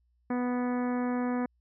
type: harmonic tone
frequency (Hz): 246.9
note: B3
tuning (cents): 0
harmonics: 1 / 2 / 3 / 4 / 5 / 6 / 7 / 8 / 9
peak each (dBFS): -28 / -36 / -39 / -41 / -44 / -48 / -46 / -52 / -52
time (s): 0.3-1.46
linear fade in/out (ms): 5
effects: added 60 Hz sine -67 dBFS peak until 1.6 s